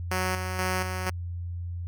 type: tone with tremolo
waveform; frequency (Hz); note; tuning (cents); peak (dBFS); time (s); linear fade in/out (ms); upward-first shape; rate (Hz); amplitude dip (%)
5% pulse; 185; F#3; 0; -15; 0.11-1.1; 5; square; 2.1; 50
effects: added 87 Hz sine -31 dBFS peak until 1.87 s